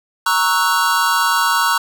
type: chord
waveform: square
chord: F# dominant seventh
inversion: first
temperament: equal with one note detuned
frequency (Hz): 932.3 / 1108.7 / 1313.9 / 1480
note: A#5 / C#6 / E6 / F#6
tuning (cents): 0 / 0 / -6 / 0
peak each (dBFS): -20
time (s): 0.26-1.78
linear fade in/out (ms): 5
effects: none